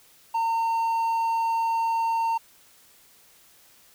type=tone; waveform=triangle; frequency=912 Hz; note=A#5; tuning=38 cents flat; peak=-20 dBFS; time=0.34-2.38 s; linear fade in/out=10 ms; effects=white hiss -56 dBFS RMS until 3.94 s